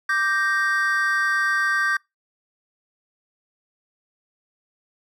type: chord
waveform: triangle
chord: G minor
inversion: second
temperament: equal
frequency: 1174.7 / 1568 / 1864.7 Hz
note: D6 / G6 / Bb6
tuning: 0 / 0 / 0 cents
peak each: -24 / -19 / -24 dBFS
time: 0.09-1.97 s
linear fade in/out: 5 ms
effects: noise-tail reverb RT60 0.2 s tail -25 dB re dry